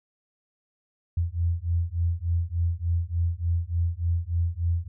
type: beating tone pair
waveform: sine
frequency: 83.6 / 87 Hz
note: E2 / F2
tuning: +25 / -6 cents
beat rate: 3.4 Hz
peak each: -26 dBFS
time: 1.17-4.88 s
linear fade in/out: 5 ms
effects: none